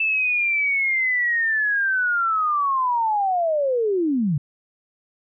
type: linear sweep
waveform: sine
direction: down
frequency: 2648 to 132.9 Hz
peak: -18 dBFS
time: 0-4.38 s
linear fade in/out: 5 ms
effects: none